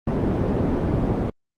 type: low-pass noise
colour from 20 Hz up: white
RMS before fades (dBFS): -22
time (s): 0.07-1.3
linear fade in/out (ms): 5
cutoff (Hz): 330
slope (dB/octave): 12
effects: Opus 32 kbps